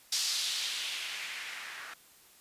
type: noise with low-pass filter sweep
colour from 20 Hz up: violet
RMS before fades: -36 dBFS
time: 0.12-1.94 s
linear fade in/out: 5 ms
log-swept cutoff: 5100 to 1500 Hz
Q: 1.8
effects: white hiss -59 dBFS RMS until 2.4 s + resampled to 32000 Hz